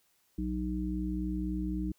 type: harmonic tone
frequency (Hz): 61.9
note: B1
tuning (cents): +5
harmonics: 1 / 3 / 5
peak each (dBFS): -35 / -35 / -35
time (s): 0.38-1.92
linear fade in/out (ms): 5
effects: white hiss -71 dBFS RMS until 1.98 s